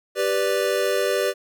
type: chord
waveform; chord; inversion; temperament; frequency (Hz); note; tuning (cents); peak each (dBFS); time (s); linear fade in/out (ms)
square; G major; none; equal; 392 / 493.9 / 587.3; G4 / B4 / D5; 0 / 0 / 0; -25; 0.15-1.34; 50
effects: none